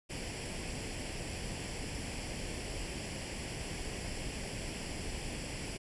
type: noise with comb filter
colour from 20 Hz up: pink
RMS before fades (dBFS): -40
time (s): 0.09-5.78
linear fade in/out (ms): 20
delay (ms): 0.39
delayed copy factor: +0.65
effects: resampled to 24000 Hz